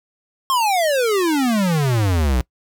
square exponential sweep, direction down, 1091 to 58.27 Hz, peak -16 dBFS, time 0.5-2.41 s, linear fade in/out 0 ms, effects noise-tail reverb RT60 0.1 s tail -23 dB re dry

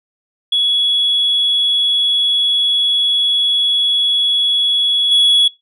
sine tone with level steps, 3370 Hz, G#7, 25 cents sharp, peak -10 / -5 dBFS, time 0.52-5.48 s, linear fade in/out 5 ms, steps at 5.11 s, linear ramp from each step 10 ms, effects noise-tail reverb RT60 0.2 s tail -23 dB re dry + tanh soft clip ceiling -7 dBFS

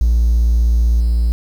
triangle tone with level steps, 57.9 Hz, A#1, 11 cents flat, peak -7 / -9 dBFS, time 0.01-1.32 s, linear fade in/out 0 ms, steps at 1 s, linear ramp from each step 5 ms, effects tanh soft clip ceiling -5 dBFS + 7-bit

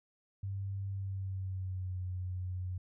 sine tone with pitch glide, 98 to 91.44 Hz, G2 to F#2, 0 to -20 cents, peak -35 dBFS, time 0.43-2.78 s, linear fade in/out 5 ms, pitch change -120 cents, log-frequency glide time 0.9-2.01 s, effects none

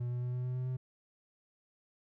triangle tone with pitch steps, 121.7 / 122.76 / 123.83 / 124.9 / 125.99 / 127.09 / 128.19 Hz, B2 / B2 / B2 / B2 / B2 / C3 / C3, -25 / -10 / +5 / +20 / +35 / -50 / -35 cents, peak -31 dBFS, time 0-0.77 s, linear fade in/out 10 ms, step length 110 ms, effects none

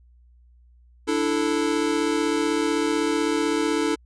square chord, D suspended second, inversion none, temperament equal, 293.7 / 329.6 / 440 Hz, D4 / E4 / A4, 0 / 0 / 0 cents, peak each -26 dBFS, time 1.07-3.96 s, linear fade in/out 20 ms, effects added 60 Hz sine -51 dBFS peak until 4.05 s + resampled to 22050 Hz

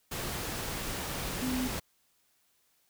sine tone in noise, 254.4 Hz, C4, 48 cents flat, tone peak -30 dBFS, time 1.42-1.68 s, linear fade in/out 10 ms, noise pink, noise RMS -36 dBFS, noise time 0.11-1.8 s, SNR +3 dB, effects white hiss -71 dBFS RMS until 2.89 s

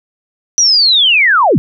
sine linear sweep, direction down, 5920 to 103.83 Hz, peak -6 dBFS, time 0.58-1.58 s, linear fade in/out 0 ms, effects none

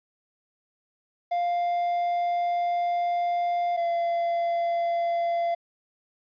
triangle tone pair in turn, 699 / 684.2 Hz, F5 / F5, +1 / -36 cents, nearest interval unison, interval 37 cents, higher first, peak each -21 / -21 dBFS, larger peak neither, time 1.31-3.77 / 3.77-5.55 s, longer first, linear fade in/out 10 ms, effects resampled to 11025 Hz + 10-bit

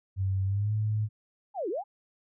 sine tone with pitch glide, 96 to 107.14 Hz, G2 to A2, -36 to -46 cents, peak -25 dBFS, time 0.16-1.09 s, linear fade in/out 50 ms, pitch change +190 cents, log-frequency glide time 0.45-0.73 s
sine linear two-way sweep, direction down then up, 869 to 313.3 to 869 Hz, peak -29 dBFS, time 1.54-1.84 s, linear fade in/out 50 ms, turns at 1.69 s
effects none

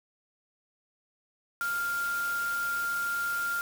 sine tone in noise, 1397 Hz, F6, in tune, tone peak -28 dBFS, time 1.61-3.61 s, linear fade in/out 0 ms, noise white, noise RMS -41 dBFS, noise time 1.61-3.61 s, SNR +10 dB, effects none

